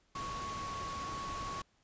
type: tone in noise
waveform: sine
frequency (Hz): 1111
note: C#6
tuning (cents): +4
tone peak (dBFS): -39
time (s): 0.15-1.62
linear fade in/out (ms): 5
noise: pink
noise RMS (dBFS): -44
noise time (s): 0.15-1.62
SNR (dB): +2
effects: pink hiss -72 dBFS RMS until 1.83 s + resampled to 16000 Hz